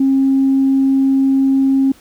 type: tone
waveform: sine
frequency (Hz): 269.4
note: C#4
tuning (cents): -49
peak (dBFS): -9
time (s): 0-1.92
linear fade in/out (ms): 5
effects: tanh soft clip ceiling -5 dBFS + pink hiss -47 dBFS RMS until 2 s